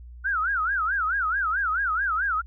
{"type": "tone with vibrato", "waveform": "sine", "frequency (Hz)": 1433, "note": "F6", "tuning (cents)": 44, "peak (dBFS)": -22, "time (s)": [0.24, 2.42], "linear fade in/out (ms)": 20, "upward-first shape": "sine", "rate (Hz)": 4.6, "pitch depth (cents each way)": 240, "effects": ["added 60 Hz sine -40 dBFS peak until 2.46 s"]}